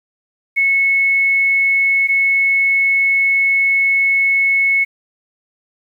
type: tone pair in turn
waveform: sine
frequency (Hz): 2197 / 2197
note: C#7 / C#7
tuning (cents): -16 / -16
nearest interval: unison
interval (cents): 0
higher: neither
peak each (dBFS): -11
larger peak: neither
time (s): 0.56-2.08 / 2.08-4.85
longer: second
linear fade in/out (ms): 20
effects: 8-bit